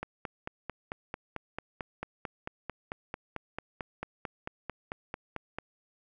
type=click train; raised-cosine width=0.5 ms; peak=-20 dBFS; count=26; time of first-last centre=0.03-5.586 s; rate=4.5 Hz; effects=none

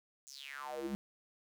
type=tone with high-pass filter sweep; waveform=square; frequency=69.2 Hz; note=C#2; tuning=2 cents flat; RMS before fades=-43 dBFS; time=0.27-0.95 s; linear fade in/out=0 ms; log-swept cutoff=7100 to 200 Hz; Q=7.3; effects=none

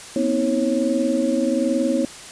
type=tone cluster; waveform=sine; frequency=241 / 262.2 / 319.5 / 547 Hz; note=B3 / C4 / D#4 / C#5; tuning=-42 / +4 / +46 / -23 cents; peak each=-23 dBFS; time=0.16-2.05 s; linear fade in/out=2 ms; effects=white hiss -38 dBFS RMS until 2.31 s + resampled to 22050 Hz

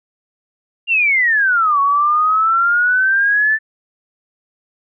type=exponential two-way sweep; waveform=sine; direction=down then up; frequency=2825 to 1108.7 to 1773 Hz; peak=-11 dBFS; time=0.87-3.59 s; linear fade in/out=50 ms; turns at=1.8 s; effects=none

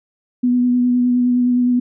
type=tone with vibrato; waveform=sine; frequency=246.5 Hz; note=B3; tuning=3 cents flat; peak=-12 dBFS; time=0.43-1.8 s; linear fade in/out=10 ms; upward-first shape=sine; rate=9.7 Hz; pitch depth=16 cents each way; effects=none

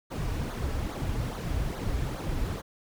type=noise with flanger; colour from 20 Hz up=brown; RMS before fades=-31 dBFS; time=0.1-2.62 s; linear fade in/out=20 ms; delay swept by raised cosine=0.37 to 5.77 ms; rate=2.4 Hz; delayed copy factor=-0.7; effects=none

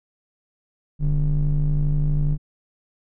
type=ring-modulated tone; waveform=triangle; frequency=61.2 Hz; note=B1; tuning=15 cents flat; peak=-12 dBFS; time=0.99-2.38 s; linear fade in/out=50 ms; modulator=87.4 Hz; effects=none

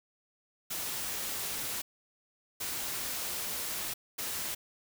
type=noise bursts at uneven times; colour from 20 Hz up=white; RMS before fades=-36 dBFS; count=3; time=0.7-1.82 / 2.6-3.94 / 4.18-4.55 s; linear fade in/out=10 ms; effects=none

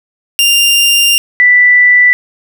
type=tone pair in turn; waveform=sawtooth / sine; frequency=2794 / 1975.7 Hz; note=F7 / B6; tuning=0 / 0 cents; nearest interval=tritone; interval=600 cents; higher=first; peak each=-3 dBFS; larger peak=neither; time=0.39-1.18 / 1.4-2.13 s; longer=first; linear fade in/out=0 ms; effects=none

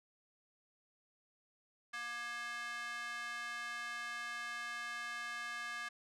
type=tone with high-pass filter; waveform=square; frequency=237.6 Hz; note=A#3; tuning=33 cents sharp; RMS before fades=-43 dBFS; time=1.93-5.89 s; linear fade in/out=10 ms; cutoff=1500 Hz; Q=3; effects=low-pass 8000 Hz 12 dB/octave

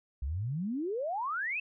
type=exponential sweep; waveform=sine; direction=up; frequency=61.1 to 2700 Hz; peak=-31 dBFS; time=0.22-1.6 s; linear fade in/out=5 ms; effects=none

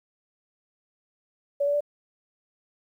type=tone with pitch steps; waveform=sine; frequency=568 / 576.3 / 584.6 Hz; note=C#5 / D5 / D5; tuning=+42 / -33 / -8 cents; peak=-21 dBFS; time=1.6-1.807 s; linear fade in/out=10 ms; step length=69 ms; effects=10-bit

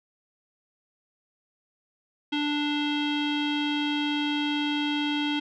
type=tone with low-pass filter; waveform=square; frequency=293.7 Hz; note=D4; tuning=in tune; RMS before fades=-27 dBFS; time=2.32-5.4 s; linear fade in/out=10 ms; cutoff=3200 Hz; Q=5.5; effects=none

